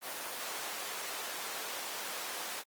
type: high-pass noise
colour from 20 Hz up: pink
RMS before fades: -40 dBFS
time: 0.01-2.64 s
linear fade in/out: 50 ms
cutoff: 590 Hz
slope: 12 dB/octave
effects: Opus 24 kbps